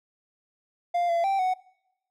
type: tone with pitch steps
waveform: triangle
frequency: 698 / 680 / 781 / 742 Hz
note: F5 / F5 / G5 / F#5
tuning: -1 / -46 / -7 / +5 cents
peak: -20 dBFS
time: 0.94-1.54 s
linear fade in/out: 10 ms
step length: 150 ms
effects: noise-tail reverb RT60 0.9 s tail -24 dB re dry